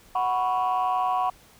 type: chord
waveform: sine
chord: F# suspended fourth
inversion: none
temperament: equal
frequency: 740 / 987.8 / 1108.7 Hz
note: F#5 / B5 / C#6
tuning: 0 / 0 / 0 cents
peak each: -23 / -26 / -26 dBFS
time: 0.15-1.3 s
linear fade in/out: 5 ms
effects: tanh soft clip ceiling -17 dBFS + pink hiss -54 dBFS RMS until 1.59 s